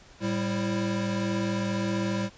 square tone cluster, 111.5 / 196.6 / 332.8 / 535 Hz, A2 / G3 / E4 / C5, +23 / +5 / +17 / +38 cents, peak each -34 / -29 / -34 / -38 dBFS, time 0.2-2.3 s, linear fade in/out 50 ms, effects pink hiss -53 dBFS RMS until 2.37 s + resampled to 16000 Hz

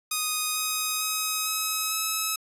5% pulse tone with pitch steps, 1244.5 / 1256.1 / 1267.7 / 1279.5 / 1291.4 Hz, D#6 / D#6 / D#6 / D#6 / E6, 0 / +16 / +32 / +48 / -36 cents, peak -14 dBFS, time 0.11-2.36 s, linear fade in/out 5 ms, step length 450 ms, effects resampled to 32000 Hz

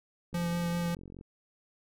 click train, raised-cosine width 3 ms, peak -34 dBFS, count 41, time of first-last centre 0.33-1.211 s, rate 45.4 Hz
square tone with vibrato, 172.1 Hz, F3, 25 cents flat, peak -30 dBFS, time 0.34-0.95 s, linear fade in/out 5 ms, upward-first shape sine, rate 5.1 Hz, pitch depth 12 cents each way
effects none

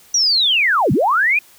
sine linear two-way sweep, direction down then up, 5880 to 105.2 to 2512 Hz, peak -12 dBFS, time 0.14-1.39 s, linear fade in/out 5 ms, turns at 0.92 s, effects white hiss -48 dBFS RMS until 1.58 s

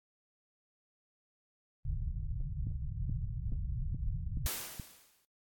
pink low-pass noise, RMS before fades -36 dBFS, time 1.85-4.47 s, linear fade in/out 2 ms, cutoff 150 Hz, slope 48 dB/octave
click train, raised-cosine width 5 ms, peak -28 dBFS, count 6, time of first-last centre 2.67-4.798 s, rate 2.35 Hz
white noise with exponential decay, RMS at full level -34 dBFS, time 4.46-5.25 s, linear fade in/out 1 ms, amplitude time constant 170 ms
effects AAC 64 kbps

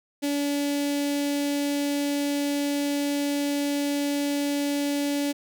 sawtooth tone with notch filter, 286.2 Hz, D4, 45 cents flat, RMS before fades -26 dBFS, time 0.22-5.33 s, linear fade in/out 20 ms, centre 1200 Hz, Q 0.77, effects none

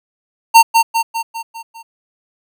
square tone with echo, 912 Hz, A#5, 38 cents flat, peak -3 dBFS, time 0.54-0.63 s, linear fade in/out 20 ms, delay 200 ms, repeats 6, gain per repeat -5 dB, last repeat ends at 1.83 s, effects none

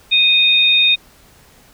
sine tone pair together, 2489 / 3690 Hz, D#7 / A#7, 0 / -18 cents, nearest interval perfect fifth, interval 682 cents, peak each -14 / -11 dBFS, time 0.11-0.96 s, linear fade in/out 20 ms, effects pink hiss -48 dBFS RMS until 1.73 s

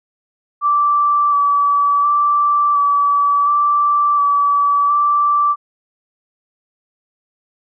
sine tone with vibrato, 1158 Hz, D6, 25 cents flat, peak -11 dBFS, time 0.61-5.56 s, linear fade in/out 50 ms, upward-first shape square, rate 0.7 Hz, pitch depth 15 cents each way, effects none

